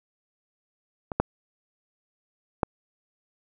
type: clicks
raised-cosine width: 1 ms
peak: -17 / -6 / -7 dBFS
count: 3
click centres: 1.118 / 1.2 / 2.632 s
effects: none